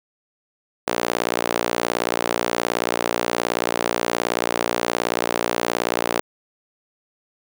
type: tone with high-pass filter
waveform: sawtooth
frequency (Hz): 58.7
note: A#1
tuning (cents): +13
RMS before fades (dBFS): -23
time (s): 0.87-6.21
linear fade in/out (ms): 5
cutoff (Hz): 460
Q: 1.1
effects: none